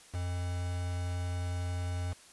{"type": "tone with quantisation", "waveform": "triangle", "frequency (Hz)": 88.9, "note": "F2", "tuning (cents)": 31, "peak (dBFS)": -30, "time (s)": [0.13, 2.14], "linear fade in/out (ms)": 20, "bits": 7, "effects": ["white hiss -56 dBFS RMS until 2.32 s", "resampled to 24000 Hz"]}